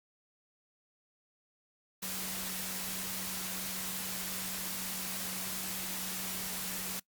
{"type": "tone in noise", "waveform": "sine", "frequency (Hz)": 187, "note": "F#3", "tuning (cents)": 19, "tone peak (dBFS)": -46, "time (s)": [2.02, 7], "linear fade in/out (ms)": 10, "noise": "white", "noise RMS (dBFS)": -38, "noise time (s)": [2.02, 7], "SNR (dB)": -11, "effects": ["noise-tail reverb RT60 0.1 s tail -21 dB re dry", "Opus 48 kbps"]}